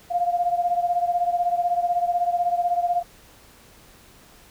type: beating tone pair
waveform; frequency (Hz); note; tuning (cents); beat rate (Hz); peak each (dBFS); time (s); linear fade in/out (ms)
sine; 698.5 / 714.5; F5 / F5; 0 / +39; 16; -21 / -25; 0.1-3.03; 20
effects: pink hiss -51 dBFS RMS until 4.5 s